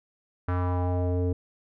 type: tone with low-pass filter sweep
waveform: square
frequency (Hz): 89.7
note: F2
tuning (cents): +47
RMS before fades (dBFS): -26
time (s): 0.48-1.33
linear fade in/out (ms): 5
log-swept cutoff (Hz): 1400 to 410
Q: 2.6
effects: none